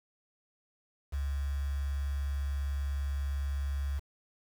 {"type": "tone with quantisation", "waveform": "sine", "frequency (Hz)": 69.9, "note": "C#2", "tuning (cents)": 15, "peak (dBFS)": -30, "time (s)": [1.12, 4], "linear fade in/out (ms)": 20, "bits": 8, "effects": []}